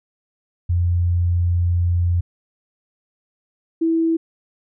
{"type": "tone pair in turn", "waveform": "sine", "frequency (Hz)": [87.31, 327.6], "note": ["F2", "E4"], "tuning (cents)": [0, -11], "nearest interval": "octave + major seventh", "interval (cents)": 2289, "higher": "second", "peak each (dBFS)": -15, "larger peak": "neither", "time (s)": [[0.69, 2.21], [3.81, 4.17]], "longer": "first", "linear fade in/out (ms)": 10, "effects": []}